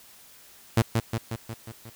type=tone with echo; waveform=sawtooth; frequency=114.1 Hz; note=A#2; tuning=37 cents flat; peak=-13 dBFS; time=0.77-0.82 s; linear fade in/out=5 ms; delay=180 ms; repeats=6; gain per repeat=-4 dB; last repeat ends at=1.9 s; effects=white hiss -52 dBFS RMS until 1.95 s